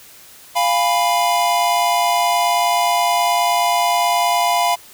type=chord; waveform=square; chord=F diminished; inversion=none; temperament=equal with one note detuned; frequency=698.5 / 817.3 / 987.8 Hz; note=F5 / Ab5 / Cb6; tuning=0 / -28 / 0 cents; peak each=-18 / -23 / -19 dBFS; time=0.55-4.76 s; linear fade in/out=20 ms; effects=white hiss -43 dBFS RMS until 4.93 s